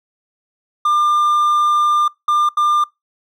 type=tone bursts at uneven times; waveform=triangle; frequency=1198 Hz; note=D6; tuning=34 cents sharp; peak=-10 dBFS; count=3; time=0.85-2.08 / 2.28-2.49 / 2.57-2.84 s; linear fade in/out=5 ms; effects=noise-tail reverb RT60 0.2 s tail -24 dB re dry